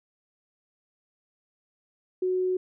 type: tone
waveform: sine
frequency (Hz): 368.8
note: F#4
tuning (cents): -6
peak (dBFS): -23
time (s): 2.22-2.57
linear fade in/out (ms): 5
effects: none